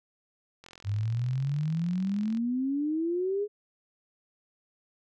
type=click train; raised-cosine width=0.2 ms; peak=-31 dBFS; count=76; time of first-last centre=0.64-2.372 s; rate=43.3 Hz
type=exponential sweep; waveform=sine; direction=up; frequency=98 to 421.8 Hz; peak=-26 dBFS; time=0.84-3.48 s; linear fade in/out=50 ms
effects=none